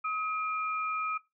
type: tone pair together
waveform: sine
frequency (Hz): 1271.4 / 2400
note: D#6 / D7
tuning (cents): +37 / +37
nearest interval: major seventh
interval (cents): 1100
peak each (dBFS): -30 / -37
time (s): 0.04-1.18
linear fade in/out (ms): 10
effects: noise-tail reverb RT60 0.2 s tail -17 dB re dry